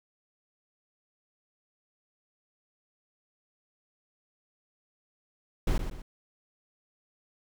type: noise with echo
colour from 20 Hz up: brown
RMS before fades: -25 dBFS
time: 5.67-5.78 s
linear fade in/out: 5 ms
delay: 120 ms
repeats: 2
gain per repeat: -8 dB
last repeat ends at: 6.02 s
effects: none